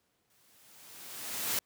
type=noise with exponential growth; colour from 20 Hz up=white; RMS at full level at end=-30 dBFS; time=0.3-1.59 s; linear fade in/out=2 ms; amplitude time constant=280 ms; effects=pink hiss -75 dBFS RMS until 1.65 s + high-pass 100 Hz 12 dB/octave